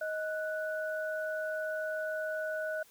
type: tone pair together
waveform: sine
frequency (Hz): 627 / 1480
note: D#5 / F#6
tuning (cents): +13 / 0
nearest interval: octave + minor third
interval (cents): 1487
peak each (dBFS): -34 / -37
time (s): 0.01-2.83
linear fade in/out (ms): 5
effects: white hiss -61 dBFS RMS until 2.9 s